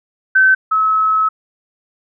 sine tone pair in turn, 1535 / 1290.8 Hz, G6 / E6, -37 / -37 cents, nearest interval minor third, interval 300 cents, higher first, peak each -7 / -11 dBFS, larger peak first, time 0.35-0.55 / 0.71-1.29 s, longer second, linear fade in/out 10 ms, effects none

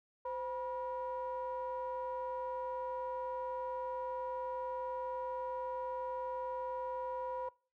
triangle ring-modulated tone, 227.9 Hz, A#3, 39 cents flat, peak -32 dBFS, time 0.25-7.49 s, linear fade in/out 5 ms, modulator 744 Hz, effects noise-tail reverb RT60 0.4 s tail -24 dB re dry + high-pass 80 Hz 12 dB/octave

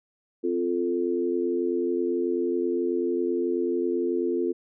sine chord, F major, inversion second, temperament equal, 261.6 / 349.2 / 440 Hz, C4 / F4 / A4, 0 / 0 / 0 cents, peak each -30 / -25 / -29 dBFS, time 0.43-4.53 s, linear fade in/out 20 ms, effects none

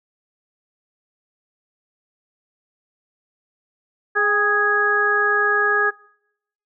harmonic tone with a mistuned harmonic, 415.3 Hz, G#4, in tune, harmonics 1 / 2 / 3 / 4, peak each -23 / -28 / -22 / -17 dBFS, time 4.15-5.91 s, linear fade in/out 20 ms, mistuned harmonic 2, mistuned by -46 cents, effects noise-tail reverb RT60 0.8 s tail -25 dB re dry

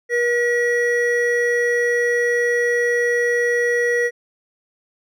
triangle tone pair together, 479.6 / 1921 Hz, A#4 / B6, +49 / -48 cents, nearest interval 2 octaves, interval 2403 cents, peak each -16 / -18 dBFS, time 0.09-4.11 s, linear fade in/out 50 ms, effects none

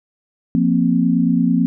sine chord, F suspended fourth, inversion none, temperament just, 174.61 / 232.8 / 261.9 Hz, F3 / Bb3 / C4, 0 / -2 / +2 cents, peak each -17 dBFS, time 0.55-1.66 s, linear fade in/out 0 ms, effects none

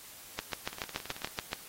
two click trains, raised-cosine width 0.2 ms, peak -24 / -15 dBFS, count 11 / 9, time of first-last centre 0.73-1.273 / 0.39-1.531 s, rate 18.4 / 7.01 Hz, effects white hiss -50 dBFS RMS until 1.68 s + AAC 48 kbps

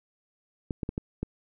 clicks, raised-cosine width 3 ms, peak -17 dBFS, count 5, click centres 0.708 / 0.832 / 0.891 / 0.979 / 1.23 s, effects none

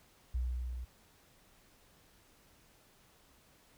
sine tone with level ramp, 61.74 Hz, B1, in tune, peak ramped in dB -30 to -39 dBFS, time 0.34-0.85 s, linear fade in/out 10 ms, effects pink hiss -65 dBFS RMS until 3.77 s

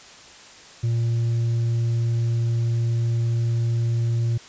triangle tone with hard clipping, 116.54 Hz, A#2, in tune, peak -18 dBFS, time 0.83-4.38 s, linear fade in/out 10 ms, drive 1 dB, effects white hiss -45 dBFS RMS until 4.48 s + resampled to 16000 Hz

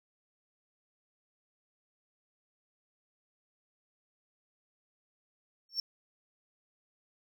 triangle tone with exponential growth, 5440 Hz, F8, 46 cents flat, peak -25 dBFS, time 5.69-5.8 s, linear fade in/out 2 ms, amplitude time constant 22 ms, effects none

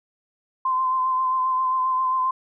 sine tone with vibrato, 1035 Hz, C6, 19 cents flat, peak -19 dBFS, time 0.65-2.31 s, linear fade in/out 5 ms, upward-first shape sine, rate 7.5 Hz, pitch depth 24 cents each way, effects none

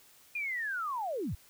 sine linear sweep, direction down, 2463 to 51.91 Hz, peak -32 dBFS, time 0.35-1.35 s, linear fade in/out 5 ms, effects white hiss -60 dBFS RMS until 1.49 s

